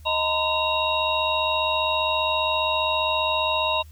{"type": "tone cluster", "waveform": "sine", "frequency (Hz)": [626, 920, 1015, 2766, 3782], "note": ["D#5", "A#5", "B5", "F7", "A#7"], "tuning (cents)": [10, -23, 47, -17, 24], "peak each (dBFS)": -27, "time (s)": [0.05, 3.83], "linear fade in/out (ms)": 20, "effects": ["added 77 Hz sine -42 dBFS peak until 3.91 s", "white hiss -58 dBFS RMS until 3.91 s"]}